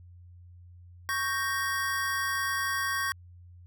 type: chord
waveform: square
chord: G diminished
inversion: second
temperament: equal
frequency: 1108.7 / 1568 / 1864.7 Hz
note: Db6 / G6 / Bb6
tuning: 0 / 0 / 0 cents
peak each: -33 dBFS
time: 1.09-3.12 s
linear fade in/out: 0 ms
effects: added 88 Hz sine -48 dBFS peak until 3.66 s